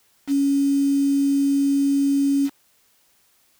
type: tone with quantisation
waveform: sine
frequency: 278.8 Hz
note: C#4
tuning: 10 cents sharp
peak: -16 dBFS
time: 0.27-2.5 s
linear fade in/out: 50 ms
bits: 6
effects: white hiss -61 dBFS RMS until 3.59 s